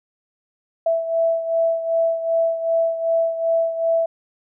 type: beating tone pair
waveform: sine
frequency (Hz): 660 / 662.6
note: E5 / E5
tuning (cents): +2 / +9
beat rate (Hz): 2.6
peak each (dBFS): -18 / -24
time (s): 0.86-4.06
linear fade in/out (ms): 5
effects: none